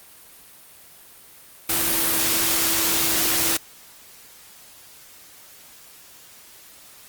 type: tone in noise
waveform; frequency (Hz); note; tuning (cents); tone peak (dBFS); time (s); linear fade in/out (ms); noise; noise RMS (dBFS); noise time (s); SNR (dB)
sine; 330.6; E4; +5; -32; 1.69-3.57; 5; white; -21; 1.69-3.57; -14
effects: white hiss -47 dBFS RMS until 7.08 s + Opus 32 kbps